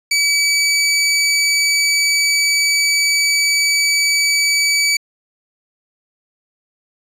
20% pulse tone, 2289 Hz, D7, 45 cents flat, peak -8 dBFS, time 0.11-4.97 s, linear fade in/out 5 ms, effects resampled to 32000 Hz

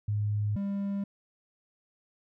sine / triangle tone pair in turn, 104.4 / 199.26 Hz, G#2 / G3, +10 / +29 cents, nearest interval major seventh, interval 1119 cents, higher second, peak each -26 / -27 dBFS, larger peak first, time 0.08-0.56 / 0.56-1.04 s, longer neither, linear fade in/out 5 ms, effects none

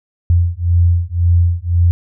sine beating tone pair, 85.6 / 87.5 Hz, F2 / F2, -34 / +4 cents, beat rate 1.9 Hz, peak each -13 dBFS, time 0.3-1.91 s, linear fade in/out 0 ms, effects none

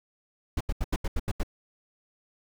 brown noise bursts, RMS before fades -26 dBFS, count 8, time 0.57-1.433 s, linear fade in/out 5 ms, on 37 ms, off 81 ms, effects none

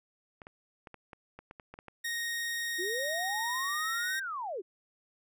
clicks, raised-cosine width 0.5 ms, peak -31 dBFS, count 11, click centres 0.418 / 0.469 / 0.872 / 0.943 / 1.132 / 1.39 / 1.511 / 1.598 / 1.74 / 1.789 / 1.883 s
sawtooth tone, 1864.7 Hz, A#6, in tune, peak -29 dBFS, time 2.04-4.2 s, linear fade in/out 10 ms
sine linear two-way sweep, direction up then down, 329.6 to 1600 to 329.6 Hz, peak -34 dBFS, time 2.78-4.62 s, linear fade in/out 20 ms, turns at 4.21 s
effects none

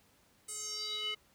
square tone with band-pass filter sweep, 425.7 Hz, G#4, 43 cents sharp, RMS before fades -39 dBFS, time 0.48-1.15 s, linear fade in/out 10 ms, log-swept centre 8800 to 2600 Hz, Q 6, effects pink hiss -67 dBFS RMS until 1.34 s + high-pass 60 Hz 12 dB/octave

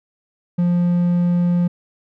triangle tone, 175.2 Hz, F3, 6 cents sharp, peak -12 dBFS, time 0.58-1.68 s, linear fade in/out 10 ms, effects none

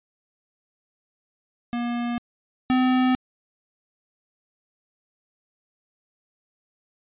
square tone pair in turn, 238.9 / 255.5 Hz, A#3 / C4, +43 / -41 cents, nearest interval minor second, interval 116 cents, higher second, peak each -25 / -18 dBFS, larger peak second, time 1.73-2.18 / 2.7-3.15 s, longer neither, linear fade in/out 0 ms, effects resampled to 8000 Hz

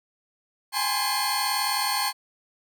sawtooth tone cluster, 806 / 845 / 1011 / 1051 / 4386 Hz, G5 / G#5 / B5 / C6 / C#8, +48 / +30 / +40 / +7 / -19 cents, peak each -27 / -27 / -30 / -26 / -25 dBFS, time 0.72-2.13 s, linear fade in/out 50 ms, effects none

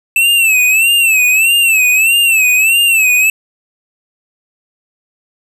square tone with vibrato, 2637 Hz, E7, in tune, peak -8 dBFS, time 0.16-3.3 s, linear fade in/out 2 ms, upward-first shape sine, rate 1.6 Hz, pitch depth 110 cents each way, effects none

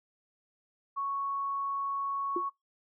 sine tone, 1108.7 Hz, C#6, in tune, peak -30 dBFS, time 0.96-2.5 s, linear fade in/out 20 ms
sine tone with exponential decay, 351.1 Hz, F4, 9 cents sharp, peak -26 dBFS, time 2.36-2.46 s, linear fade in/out 5 ms, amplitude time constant 20 ms
effects noise-tail reverb RT60 0.2 s tail -26 dB re dry

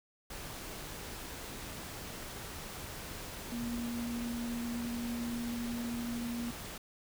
sine tone in noise, 236.7 Hz, A#3, 27 cents sharp, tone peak -35 dBFS, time 3.52-6.51 s, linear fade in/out 5 ms, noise pink, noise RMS -44 dBFS, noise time 0.3-6.78 s, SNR +6 dB, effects none

